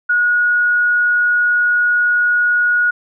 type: tone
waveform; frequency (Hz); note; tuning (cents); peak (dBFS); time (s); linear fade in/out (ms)
sine; 1451; F#6; -34; -11; 0.09-2.91; 10
effects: none